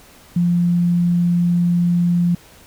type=tone; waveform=sine; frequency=174 Hz; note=F3; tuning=6 cents flat; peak=-13 dBFS; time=0.36-2.35 s; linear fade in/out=5 ms; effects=pink hiss -46 dBFS RMS until 2.66 s